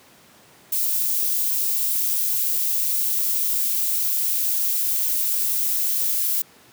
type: noise with high-pass filter sweep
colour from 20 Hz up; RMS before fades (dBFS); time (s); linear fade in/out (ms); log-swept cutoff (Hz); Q
violet; -22; 0.72-6.42; 5; 2500 to 1400; 0.74
effects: pink hiss -51 dBFS RMS until 6.72 s + high-pass 150 Hz 12 dB/octave